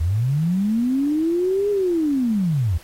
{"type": "linear two-way sweep", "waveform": "sine", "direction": "up then down", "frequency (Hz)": [74.6, 415.3, 74.6], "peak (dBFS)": -17, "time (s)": [0, 2.78], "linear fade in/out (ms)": 10, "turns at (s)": 1.7, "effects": ["pink hiss -46 dBFS RMS until 2.83 s", "AAC 48 kbps"]}